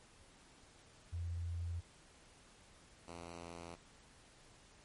sine / 5% pulse tone pair in turn, 85.6 / 85.24 Hz, F2 / F2, -34 / -41 cents, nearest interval unison, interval 7 cents, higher first, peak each -38 / -37 dBFS, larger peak second, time 1.12-1.81 / 3.07-3.76 s, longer neither, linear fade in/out 20 ms, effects pink hiss -63 dBFS RMS until 4.84 s + MP3 48 kbps

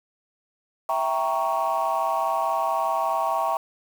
sine chord, E diminished seventh, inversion none, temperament equal, 659.3 / 784 / 932.3 / 1108.7 Hz, E5 / G5 / Bb5 / Db6, 0 / 0 / 0 / 0 cents, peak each -26 dBFS, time 0.89-3.57 s, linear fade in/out 2 ms, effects tanh soft clip ceiling -15 dBFS + 7-bit

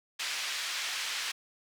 pink band-pass noise, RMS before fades -35 dBFS, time 0.19-1.32 s, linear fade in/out 10 ms, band 2000 to 5700 Hz, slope 12 dB/octave, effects none

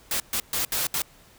white noise bursts at uneven times, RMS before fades -26 dBFS, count 5, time 0.11-0.2 / 0.33-0.4 / 0.53-0.65 / 0.72-0.87 / 0.94-1.02 s, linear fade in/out 2 ms, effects pink hiss -54 dBFS RMS until 1.38 s

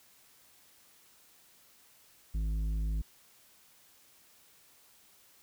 triangle tone with tanh clipping, 53 Hz, G#1, 36 cents sharp, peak -31 dBFS, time 2.34-3.02 s, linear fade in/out 10 ms, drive 13 dB, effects white hiss -62 dBFS RMS until 5.42 s

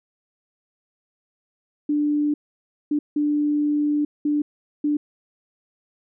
sine tone bursts at uneven times, 295.3 Hz, D4, 10 cents sharp, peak -18 dBFS, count 5, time 1.89-2.34 / 2.91-2.99 / 3.16-4.05 / 4.25-4.42 / 4.84-4.97 s, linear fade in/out 5 ms, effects none

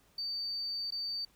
triangle tone with dropouts, 4597 Hz, D8, 38 cents flat, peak -31 dBFS, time 0.18-1.25 s, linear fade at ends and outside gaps 5 ms, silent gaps 0.906-0.921 s, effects tanh soft clip ceiling -32 dBFS + pink hiss -67 dBFS RMS until 1.35 s

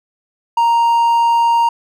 triangle tone, 932.3 Hz, A#5, in tune, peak -8 dBFS, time 0.57-1.69 s, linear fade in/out 5 ms, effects none

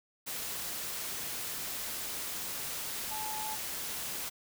sine tone in noise, 864 Hz, A5, 32 cents flat, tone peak -38 dBFS, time 3.1-3.56 s, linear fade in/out 20 ms, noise white, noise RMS -38 dBFS, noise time 0.26-4.3 s, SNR -3 dB, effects none

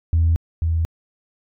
sine tone pair in turn, 82.41 / 81.89 Hz, E2 / E2, 0 / -11 cents, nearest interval unison, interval 11 cents, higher first, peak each -12 / -16 dBFS, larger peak first, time 0.13-0.36 / 0.62-0.85 s, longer neither, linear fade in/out 0 ms, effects tanh soft clip ceiling -10 dBFS

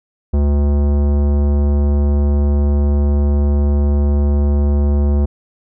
sine tone with tanh clipping, 72 Hz, D2, 34 cents flat, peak -13 dBFS, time 0.33-5.26 s, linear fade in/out 10 ms, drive 17 dB, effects none

